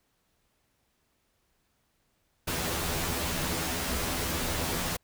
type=noise with comb filter; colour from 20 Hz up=pink; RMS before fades=-31 dBFS; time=2.47-4.97 s; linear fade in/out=10 ms; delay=12 ms; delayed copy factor=+0.85; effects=pink hiss -73 dBFS RMS until 5.03 s